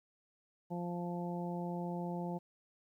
harmonic tone, 174.61 Hz, F3, in tune, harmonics 1 / 2 / 3 / 4 / 5, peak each -38 / -44 / -46 / -47 / -46 dBFS, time 0.7-2.39 s, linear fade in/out 20 ms, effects 12-bit

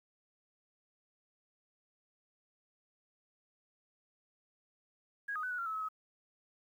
sine tone with pitch steps, 1646 / 1248 / 1500 / 1467 / 1376 / 1300 / 1288 / 1277 Hz, G#6 / D#6 / F#6 / F#6 / F6 / E6 / E6 / D#6, -16 / +5 / +23 / -15 / -26 / -24 / -41 / +45 cents, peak -35 dBFS, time 5.28-5.888 s, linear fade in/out 10 ms, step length 76 ms, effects 11-bit

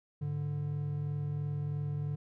triangle tone pair together, 103.83 / 146.84 Hz, G#2 / D3, 0 / 0 cents, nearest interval tritone, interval 600 cents, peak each -37 / -31 dBFS, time 0.21-2.16 s, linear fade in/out 10 ms, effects none

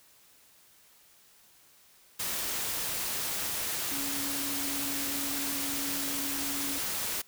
sine tone in noise, 279.9 Hz, C#4, 17 cents sharp, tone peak -38 dBFS, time 3.91-6.79 s, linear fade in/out 10 ms, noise white, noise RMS -33 dBFS, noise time 2.19-7.22 s, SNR -8 dB, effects white hiss -60 dBFS RMS until 7.27 s

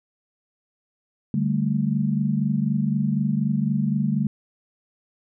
sine chord, D suspended fourth, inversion none, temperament equal, 146.83 / 196 / 220 Hz, D3 / G3 / A3, 0 / 0 / 0 cents, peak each -24 dBFS, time 1.34-4.27 s, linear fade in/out 2 ms, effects none

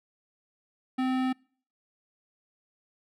sine tone with hard clipping, 258.4 Hz, C4, 21 cents flat, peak -27 dBFS, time 0.98-1.33 s, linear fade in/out 10 ms, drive 18 dB, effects noise-tail reverb RT60 0.5 s tail -26 dB re dry

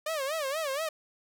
sawtooth tone with vibrato, 587.3 Hz, D5, in tune, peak -26 dBFS, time 0.06-0.89 s, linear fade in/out 5 ms, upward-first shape sine, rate 4.2 Hz, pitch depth 180 cents each way, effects none

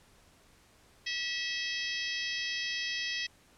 harmonic tone with a mistuned harmonic, 648 Hz, E5, 30 cents flat, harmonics 3 / 4 / 5 / 6 / 7 / 8 / 9, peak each -37 / -39 / -39 / -43 / -43 / -40 / -47 dBFS, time 1.06-3.27 s, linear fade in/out 10 ms, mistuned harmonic 9, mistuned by +24 cents, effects pink hiss -62 dBFS RMS until 3.57 s + low-pass 11000 Hz 12 dB/octave

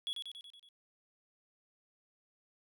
triangle tone with echo, 3363 Hz, G#7, 21 cents sharp, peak -33 dBFS, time 0.07-0.13 s, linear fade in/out 0 ms, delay 93 ms, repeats 6, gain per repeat -4 dB, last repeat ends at 0.688 s, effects none

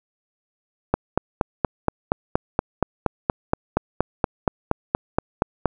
click train, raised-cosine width 1 ms, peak -3 dBFS, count 21, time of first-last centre 0.94-5.657 s, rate 4.24 Hz, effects none

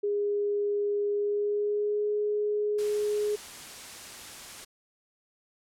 sine tone with pitch glide, 410 to 417.9 Hz, G#4 to G#4, -22 to +11 cents, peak -25 dBFS, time 0.03-3.36 s, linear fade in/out 10 ms, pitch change +33 cents, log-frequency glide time 1.11-2.08 s
white noise, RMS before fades -43 dBFS, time 2.78-4.65 s, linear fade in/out 10 ms
effects low-pass 10000 Hz 12 dB/octave

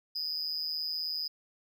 triangle tone with amplitude modulation, 4978 Hz, D#8, in tune, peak -27 dBFS, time 0.15-1.28 s, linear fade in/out 10 ms, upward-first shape sine, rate 159 Hz, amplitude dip 85%, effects none

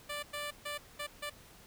10% pulse tone bursts at uneven times, 587.3 Hz, D5, in tune, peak -29 dBFS, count 5, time 0.09-0.23 / 0.33-0.51 / 0.65-0.78 / 0.99-1.07 / 1.22-1.3 s, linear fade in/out 10 ms, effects pink hiss -57 dBFS RMS until 1.66 s

